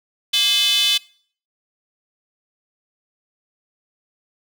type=tone with high-pass filter; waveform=square; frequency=233.1 Hz; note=A#3; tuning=in tune; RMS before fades=-17 dBFS; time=0.33-0.98 s; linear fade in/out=10 ms; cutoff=3300 Hz; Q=8; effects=noise-tail reverb RT60 0.5 s tail -22 dB re dry